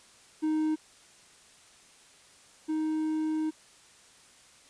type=tone pair in turn; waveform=triangle; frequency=311.1 / 312.5 Hz; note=D#4 / D#4; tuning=0 / +8 cents; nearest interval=unison; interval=8 cents; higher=second; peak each=-23 / -25 dBFS; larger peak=first; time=0.42-0.76 / 2.68-3.51 s; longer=second; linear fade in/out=20 ms; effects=white hiss -57 dBFS RMS until 4.69 s + resampled to 22050 Hz